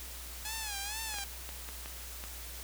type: tone with vibrato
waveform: 5% pulse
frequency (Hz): 842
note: G#5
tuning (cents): +24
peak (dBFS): -25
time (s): 0.45-1.24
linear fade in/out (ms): 2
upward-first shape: sine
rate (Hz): 2.2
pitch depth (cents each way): 110
type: clicks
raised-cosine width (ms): 0.3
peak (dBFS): -27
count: 6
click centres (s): 1.142 / 1.186 / 1.491 / 1.689 / 1.859 / 2.239
effects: added 60 Hz sine -46 dBFS peak until 2.63 s + white hiss -46 dBFS RMS until 2.63 s